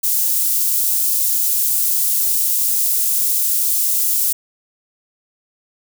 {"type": "high-pass noise", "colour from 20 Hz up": "white", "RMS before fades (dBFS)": -17, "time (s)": [0.03, 4.33], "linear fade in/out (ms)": 10, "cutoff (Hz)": 8700, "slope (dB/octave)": 12, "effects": []}